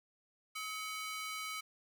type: ring-modulated tone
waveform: sawtooth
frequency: 1760 Hz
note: A6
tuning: in tune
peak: -33 dBFS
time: 0.55-1.61 s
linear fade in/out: 10 ms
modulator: 484 Hz
effects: none